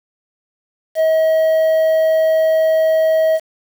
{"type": "tone with quantisation", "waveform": "triangle", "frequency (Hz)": 638, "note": "D#5", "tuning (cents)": 43, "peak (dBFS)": -9, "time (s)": [0.95, 3.4], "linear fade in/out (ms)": 50, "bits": 6, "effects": []}